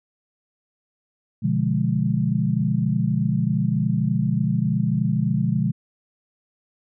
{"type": "chord", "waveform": "sine", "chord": "B diminished seventh", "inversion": "none", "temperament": "equal", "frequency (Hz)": [123.47, 146.83, 174.61, 207.7], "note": ["B2", "D3", "F3", "Ab3"], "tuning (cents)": [0, 0, 0, 0], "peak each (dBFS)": -24, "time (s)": [1.42, 5.72], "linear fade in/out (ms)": 20, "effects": []}